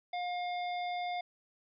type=harmonic tone with a mistuned harmonic; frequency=712 Hz; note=F5; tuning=33 cents sharp; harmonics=1 / 3 / 5 / 7; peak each=-34 / -43 / -47 / -55 dBFS; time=0.13-1.21 s; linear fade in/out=5 ms; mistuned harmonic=7; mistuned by=-41 cents; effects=none